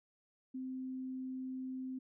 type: tone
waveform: sine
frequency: 259.3 Hz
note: C4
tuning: 15 cents flat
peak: -39 dBFS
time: 0.54-1.99 s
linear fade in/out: 10 ms
effects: none